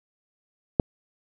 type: click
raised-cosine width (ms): 2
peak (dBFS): -4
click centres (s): 0.798
effects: none